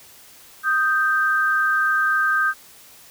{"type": "tone pair together", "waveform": "sine", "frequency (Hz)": [1244.5, 1568], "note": ["D#6", "G6"], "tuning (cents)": [0, 0], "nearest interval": "major third", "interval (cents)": 400, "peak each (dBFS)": [-21, -18], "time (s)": [0.63, 2.54], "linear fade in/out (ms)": 50, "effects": ["white hiss -47 dBFS RMS until 3.1 s"]}